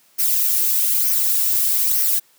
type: noise with flanger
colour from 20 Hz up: violet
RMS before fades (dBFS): -18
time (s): 0.18-2.2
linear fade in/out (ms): 20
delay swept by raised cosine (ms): 0.26 to 2.06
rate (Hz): 1.1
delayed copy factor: -0.5
effects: white hiss -56 dBFS RMS until 2.38 s + high-pass 150 Hz 12 dB/octave